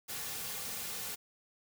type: noise with comb filter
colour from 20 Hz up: white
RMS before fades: -40 dBFS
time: 0.08-1.16 s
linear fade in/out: 20 ms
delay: 3.1 ms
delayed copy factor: -0.5
effects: none